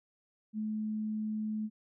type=tone; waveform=sine; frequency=215.3 Hz; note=A3; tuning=37 cents flat; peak=-32 dBFS; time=0.53-1.7 s; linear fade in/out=50 ms; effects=none